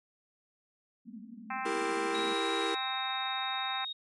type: band-pass noise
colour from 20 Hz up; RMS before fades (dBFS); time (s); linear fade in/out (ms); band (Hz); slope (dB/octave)
white; -47; 1.05-2.34; 20; 200 to 250; 96
type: harmonic tone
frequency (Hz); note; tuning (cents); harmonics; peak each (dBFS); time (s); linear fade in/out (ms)
261.6; C4; 0; 3 / 4 / 5 / 6 / 7 / 8 / 9 / 10; -37 / -39 / -41 / -43 / -44 / -45 / -46 / -47; 1.5-3.85; 5
type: chord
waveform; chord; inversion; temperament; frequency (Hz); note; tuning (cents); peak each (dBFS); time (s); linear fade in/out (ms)
square; E diminished; none; equal with one note detuned; 329.6 / 397.5 / 466.2; E4 / G4 / Bb4; 0 / +24 / 0; -37; 1.65-2.75; 10
type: tone with pitch glide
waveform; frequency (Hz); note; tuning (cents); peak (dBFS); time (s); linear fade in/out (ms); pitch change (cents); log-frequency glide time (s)
sine; 3816 to 3740; A#7 to A#7; +40 to +5; -35; 2.14-3.93; 10; -35; 2.58-2.93
effects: MP3 48 kbps